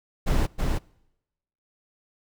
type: noise with echo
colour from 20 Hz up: brown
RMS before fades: -21 dBFS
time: 0.26-0.47 s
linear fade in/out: 20 ms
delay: 320 ms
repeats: 1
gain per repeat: -3 dB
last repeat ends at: 0.79 s
effects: noise-tail reverb RT60 0.9 s tail -25 dB re dry